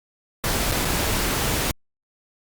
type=noise with dropouts; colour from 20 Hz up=pink; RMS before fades=-23 dBFS; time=0.44-1.71 s; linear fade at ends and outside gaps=0 ms; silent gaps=0.714-0.72 / 0.848-0.853 s; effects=Opus 48 kbps